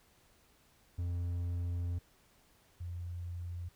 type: tone pair in turn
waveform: triangle / sine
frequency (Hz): 87.3 / 87.3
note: F2 / F2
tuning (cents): 0 / 0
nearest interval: unison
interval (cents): 0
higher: neither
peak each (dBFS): -31 / -38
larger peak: first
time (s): 0.98-1.99 / 2.8-3.69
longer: first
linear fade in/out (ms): 10
effects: pink hiss -67 dBFS RMS until 3.75 s